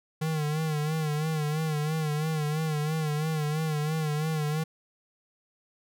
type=tone with vibrato; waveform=square; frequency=154 Hz; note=D#3; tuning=17 cents flat; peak=-27 dBFS; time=0.21-4.64 s; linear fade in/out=10 ms; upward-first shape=sine; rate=3 Hz; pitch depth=64 cents each way; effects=none